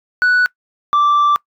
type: tone pair in turn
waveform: sine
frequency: 1480 / 1170.6 Hz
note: F#6 / D6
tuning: 0 / -6 cents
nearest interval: major third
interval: 406 cents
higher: first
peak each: -7 dBFS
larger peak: neither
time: 0.22-0.46 / 0.93-1.36 s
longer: second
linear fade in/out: 0 ms
effects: noise-tail reverb RT60 0.1 s tail -24 dB re dry + tanh soft clip ceiling -9 dBFS